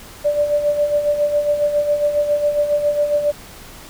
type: tone with tremolo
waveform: sine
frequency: 587.3 Hz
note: D5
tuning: in tune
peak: -12 dBFS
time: 0.24-3.32 s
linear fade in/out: 20 ms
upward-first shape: sine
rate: 7.3 Hz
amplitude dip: 60%
effects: pink hiss -39 dBFS RMS until 3.89 s